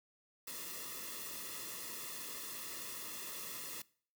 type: noise with comb filter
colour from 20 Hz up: white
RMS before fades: -45 dBFS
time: 0.47-3.82 s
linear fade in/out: 5 ms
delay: 1.3 ms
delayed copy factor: -0.9
effects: noise-tail reverb RT60 0.5 s tail -22 dB re dry